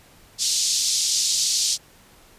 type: band-pass noise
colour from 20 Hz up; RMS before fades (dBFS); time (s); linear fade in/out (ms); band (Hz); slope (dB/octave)
white; -22; 0.38-1.78; 50; 4100 to 7000; 24
effects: pink hiss -52 dBFS RMS until 2.38 s + resampled to 32000 Hz